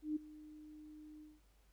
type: tone with ADSR envelope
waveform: sine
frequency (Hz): 304.8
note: D#4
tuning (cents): -36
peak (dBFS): -33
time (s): 0.02-1.41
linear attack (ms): 140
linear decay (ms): 12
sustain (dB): -19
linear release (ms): 200
effects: added 50 Hz sine -67 dBFS peak until 1.72 s + pink hiss -75 dBFS RMS until 1.72 s